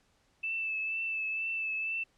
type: tone with vibrato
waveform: sine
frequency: 2637 Hz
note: E7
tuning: in tune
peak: -31 dBFS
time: 0.43-2.04 s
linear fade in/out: 10 ms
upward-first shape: triangle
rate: 2.1 Hz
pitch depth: 29 cents each way
effects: pink hiss -70 dBFS RMS until 2.17 s + low-pass 8000 Hz 12 dB/octave